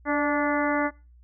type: harmonic tone with a mistuned harmonic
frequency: 290.5 Hz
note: D4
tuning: 19 cents flat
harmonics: 1 / 2 / 3 / 4 / 5 / 6 / 7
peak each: -25 / -28 / -30 / -31 / -32 / -33 / -33 dBFS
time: 0.05-0.91 s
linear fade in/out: 50 ms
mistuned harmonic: 2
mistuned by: +31 cents
effects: noise-tail reverb RT60 0.3 s tail -21 dB re dry + added 60 Hz sine -50 dBFS peak until 1.23 s